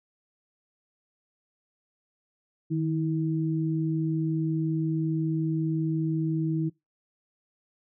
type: tone pair together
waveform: sine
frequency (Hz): 156.5 / 322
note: D#3 / E4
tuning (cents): +10 / -41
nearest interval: octave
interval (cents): 1249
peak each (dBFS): -26 / -28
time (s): 2.7-6.7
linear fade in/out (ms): 20
effects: noise-tail reverb RT60 0.2 s tail -23 dB re dry